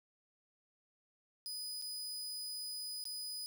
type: tone with dropouts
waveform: sawtooth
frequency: 4978 Hz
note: D#8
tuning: in tune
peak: -38 dBFS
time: 1.46-3.46 s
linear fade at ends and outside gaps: 0 ms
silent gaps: 1.815-1.822 / 3.04-3.054 s
effects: none